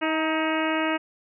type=harmonic tone with a mistuned harmonic; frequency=317 Hz; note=D#4; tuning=32 cents sharp; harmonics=1 / 2 / 3 / 4 / 5 / 6 / 7 / 8 / 9; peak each=-26 / -29 / -31 / -32 / -33 / -34 / -34 / -35 / -36 dBFS; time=0.01-0.98 s; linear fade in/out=20 ms; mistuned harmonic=3; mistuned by=-28 cents; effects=none